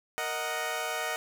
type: chord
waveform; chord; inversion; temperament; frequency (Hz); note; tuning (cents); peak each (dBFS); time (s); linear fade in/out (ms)
15% pulse; D# minor; second; equal; 466.2 / 622.3 / 740; A#4 / D#5 / F#5; 0 / 0 / 0; -31 / -28 / -28; 0.18-1.16; 0
effects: none